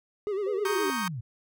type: tone with vibrato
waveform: triangle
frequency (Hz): 400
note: G4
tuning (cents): +35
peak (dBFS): -25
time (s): 0.27-0.9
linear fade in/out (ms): 0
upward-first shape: sine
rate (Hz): 9.6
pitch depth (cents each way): 100
type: linear sweep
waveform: sine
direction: down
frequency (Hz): 523.3 to 103.83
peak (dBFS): -32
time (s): 0.46-1.21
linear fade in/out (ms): 10
type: chord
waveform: 35% pulse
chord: Eb dominant seventh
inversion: second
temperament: equal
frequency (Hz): 932.3 / 1108.7 / 1244.5 / 1568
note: Bb5 / Db6 / Eb6 / G6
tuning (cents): 0 / 0 / 0 / 0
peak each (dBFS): -33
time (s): 0.65-1.08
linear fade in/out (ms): 2
effects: none